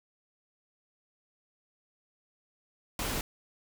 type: noise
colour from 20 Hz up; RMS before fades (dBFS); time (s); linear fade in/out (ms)
pink; -33; 2.99-3.21; 2
effects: none